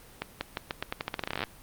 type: accelerating click train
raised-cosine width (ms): 0.3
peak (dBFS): -14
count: 21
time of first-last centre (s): 0.22-1.438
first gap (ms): 190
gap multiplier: 0.85
effects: pink hiss -52 dBFS RMS until 1.62 s + Opus 32 kbps